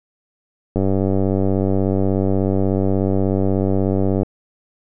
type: click train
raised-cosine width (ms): 2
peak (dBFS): -6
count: 336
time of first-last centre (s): 0.76-4.232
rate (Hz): 96.5
effects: none